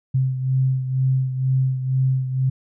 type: beating tone pair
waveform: sine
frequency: 130.81 / 132.91 Hz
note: C3 / C3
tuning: 0 / +28 cents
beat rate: 2.1 Hz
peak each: -18 / -25 dBFS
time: 0.14-2.5 s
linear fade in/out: 10 ms
effects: none